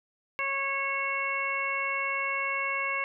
harmonic tone with a mistuned harmonic, 550 Hz, C#5, 14 cents flat, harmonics 1 / 2 / 3 / 4 / 5, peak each -39 / -33 / -38 / -30 / -36 dBFS, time 0.39-3.04 s, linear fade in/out 0 ms, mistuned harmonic 5, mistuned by -18 cents, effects none

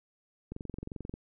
click train, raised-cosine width 3 ms, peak -26 dBFS, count 15, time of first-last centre 0.52-1.139 s, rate 22.6 Hz, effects none

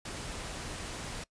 pink noise, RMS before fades -40 dBFS, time 0.05-1.24 s, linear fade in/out 5 ms, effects noise-tail reverb RT60 0.1 s tail -22 dB re dry + resampled to 22050 Hz

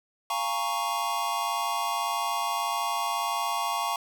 square chord, Bb minor seventh, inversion second, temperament equal, 698.5 / 830.6 / 932.3 / 1108.7 Hz, F5 / Ab5 / Bb5 / Db6, 0 / 0 / 0 / 0 cents, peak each -35 / -34 / -33 / -31 dBFS, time 0.3-3.96 s, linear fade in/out 2 ms, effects none

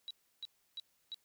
sine tone bursts, 3895 Hz, B7, 25 cents flat, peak -40 dBFS, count 4, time 0.08-1.144 s, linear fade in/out 0 ms, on 26 ms, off 320 ms, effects white hiss -75 dBFS RMS until 1.24 s

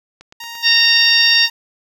click train, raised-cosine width 0.2 ms, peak -22 dBFS, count 6, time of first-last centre 0.21-0.782 s, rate 8.74 Hz
10% pulse tone, 932.3 Hz, A#5, in tune, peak -20 dBFS, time 0.4-1.5 s, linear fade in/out 5 ms
harmonic tone, 924 Hz, A#5, 16 cents flat, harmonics 2 / 3 / 4 / 5 / 6, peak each -16 / -16 / -16 / -16 / -16 dBFS, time 0.62-1.49 s, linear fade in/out 50 ms
effects none

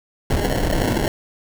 pink noise with sample-and-hold, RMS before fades -20 dBFS, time 0.3-1.08 s, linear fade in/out 2 ms, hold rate 1225 Hz, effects none

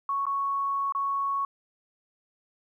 sine tone with dropouts, 1108.7 Hz, C#6, in tune, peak -25 dBFS, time 0.09-1.45 s, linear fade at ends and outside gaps 2 ms, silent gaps 0.255-0.266 / 0.923-0.949 s, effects 11-bit

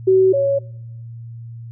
sine tone pair in turn, 378.4 / 555.7 Hz, F#4 / C#5, +39 / +4 cents, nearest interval perfect fifth, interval 665 cents, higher second, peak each -9 / -14 dBFS, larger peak first, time 0.07-0.33 / 0.33-0.59 s, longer neither, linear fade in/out 10 ms, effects noise-tail reverb RT60 0.9 s tail -24 dB re dry + added 116 Hz sine -31 dBFS peak until 1.71 s

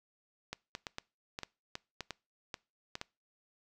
clicks, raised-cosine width 0.2 ms, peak -21 dBFS, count 12, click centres 0.53 / 0.751 / 0.868 / 0.984 / 1.389 / 1.433 / 1.754 / 2.007 / 2.107 / 2.542 / 2.954 / 3.014 s, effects noise-tail reverb RT60 0.3 s tail -24 dB re dry

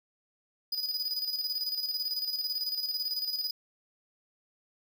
square tone with tremolo, 4953 Hz, D#8, 9 cents flat, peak -29 dBFS, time 0.72-3.51 s, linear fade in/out 5 ms, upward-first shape square, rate 18 Hz, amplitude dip 55%, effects none

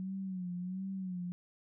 sine tone with vibrato, 185 Hz, F#3, in tune, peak -36 dBFS, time 0-1.32 s, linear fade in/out 0 ms, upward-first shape sine, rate 1.4 Hz, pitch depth 76 cents each way, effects none

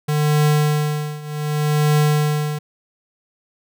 square tone with tremolo, 150 Hz, D3, 37 cents sharp, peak -13 dBFS, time 0.08-2.59 s, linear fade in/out 10 ms, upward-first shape triangle, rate 0.66 Hz, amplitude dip 90%, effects none

